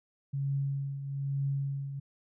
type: tone with tremolo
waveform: sine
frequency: 138.7 Hz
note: C#3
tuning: 1 cent sharp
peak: -27 dBFS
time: 0.33-2 s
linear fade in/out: 10 ms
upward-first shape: triangle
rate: 1.1 Hz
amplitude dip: 65%
effects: none